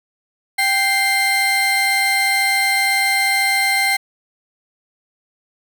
35% pulse tone pair together, 784 / 2093 Hz, G5 / C7, 0 / 0 cents, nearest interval octave + perfect fourth, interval 1700 cents, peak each -19 / -14 dBFS, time 0.58-3.97 s, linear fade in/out 10 ms, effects none

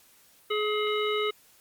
harmonic tone, 422.8 Hz, G#4, 31 cents sharp, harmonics 1 / 3 / 5 / 7 / 9, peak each -27 / -32 / -34 / -35 / -37 dBFS, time 0.5-1.31 s, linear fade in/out 10 ms, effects white hiss -59 dBFS RMS until 1.6 s + Opus 48 kbps

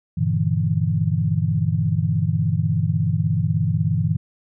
sine chord, E half-diminished seventh, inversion first, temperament just, 98.89 / 118.67 / 148.33 / 164.81 Hz, G2 / Bb2 / D3 / E3, +16 / +31 / +18 / 0 cents, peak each -23 / -24 / -23 / -22 dBFS, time 0.17-4.17 s, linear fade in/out 10 ms, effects none

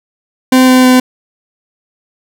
40% pulse tone with pitch steps, 257.6 / 255.8 / 254.1 Hz, C4 / C4 / B3, -27 / -39 / +49 cents, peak -3 dBFS, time 0.52-1 s, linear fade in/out 5 ms, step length 160 ms, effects none

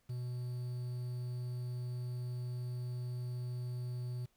triangle tone with quantisation, 123.47 Hz, B2, in tune, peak -35 dBFS, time 0.09-4.26 s, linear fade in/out 10 ms, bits 10, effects pink hiss -75 dBFS RMS until 4.36 s

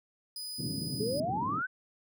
sawtooth tone, 4978 Hz, D#8, in tune, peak -35 dBFS, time 0.36-1.2 s, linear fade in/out 2 ms
pink band-pass noise, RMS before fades -37 dBFS, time 0.58-1.62 s, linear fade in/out 20 ms, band 120 to 300 Hz, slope 24 dB/octave
sine exponential sweep, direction up, 400 to 1568 Hz, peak -30 dBFS, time 0.99-1.67 s, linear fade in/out 20 ms
effects none

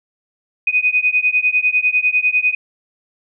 sine beating tone pair, 2489 / 2499 Hz, D#7 / D#7, 0 / +7 cents, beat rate 10 Hz, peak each -16 dBFS, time 0.67-2.55 s, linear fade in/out 5 ms, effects none

